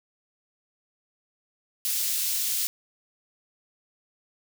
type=high-pass noise; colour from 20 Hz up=white; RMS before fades=-27 dBFS; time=1.85-2.67 s; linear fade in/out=0 ms; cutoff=3500 Hz; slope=12 dB/octave; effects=none